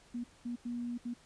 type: tone bursts at uneven times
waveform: sine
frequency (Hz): 240.1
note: B3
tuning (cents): -49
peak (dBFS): -35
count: 4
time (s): 0.14-0.24 / 0.45-0.56 / 0.65-0.98 / 1.05-1.14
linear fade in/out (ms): 10
effects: pink hiss -62 dBFS RMS until 1.25 s + resampled to 22050 Hz